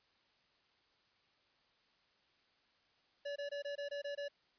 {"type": "tone bursts", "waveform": "square", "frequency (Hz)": 572, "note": "D5", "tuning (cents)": -46, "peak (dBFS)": -40, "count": 8, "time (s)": [3.25, 4.284], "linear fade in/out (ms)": 10, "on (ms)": 110, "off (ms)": 22, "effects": ["white hiss -73 dBFS RMS until 4.58 s", "resampled to 11025 Hz"]}